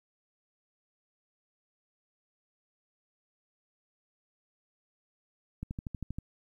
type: click train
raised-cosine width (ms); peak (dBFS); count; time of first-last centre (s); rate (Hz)
5; -24; 8; 5.63-6.186; 12.6
effects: 11-bit